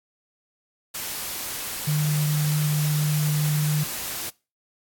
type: tone in noise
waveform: sine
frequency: 150.3 Hz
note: D3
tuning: 40 cents sharp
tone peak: -20 dBFS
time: 1.87-3.84 s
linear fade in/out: 10 ms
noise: white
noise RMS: -31 dBFS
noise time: 0.94-4.3 s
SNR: +8 dB
effects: noise-tail reverb RT60 0.3 s tail -23 dB re dry + AAC 64 kbps